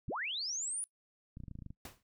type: linear sweep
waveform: sine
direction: up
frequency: 39.06 to 9956 Hz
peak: -35 dBFS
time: 0.08-0.84 s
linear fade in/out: 0 ms
type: clicks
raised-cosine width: 5 ms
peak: -34 dBFS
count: 10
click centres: 1.371 / 1.403 / 1.437 / 1.482 / 1.513 / 1.554 / 1.589 / 1.622 / 1.663 / 1.705 s
type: noise with exponential decay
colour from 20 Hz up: pink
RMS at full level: -44 dBFS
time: 1.85-2.03 s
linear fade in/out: 2 ms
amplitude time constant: 39 ms
effects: noise-tail reverb RT60 0.1 s tail -21 dB re dry